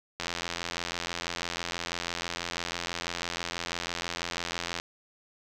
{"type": "click train", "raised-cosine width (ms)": 0.2, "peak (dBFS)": -14, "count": 397, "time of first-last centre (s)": [0.2, 4.799], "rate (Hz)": 86.1, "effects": []}